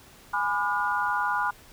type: chord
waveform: sine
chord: G# diminished seventh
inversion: none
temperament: just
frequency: 830.6 / 996.7 / 1196.1 / 1435.3 Hz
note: G#5 / B5 / D6 / F6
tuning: 0 / +16 / +31 / +47 cents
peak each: -30 / -28 / -32 / -28 dBFS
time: 0.33-1.51 s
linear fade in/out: 10 ms
effects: pink hiss -52 dBFS RMS until 1.72 s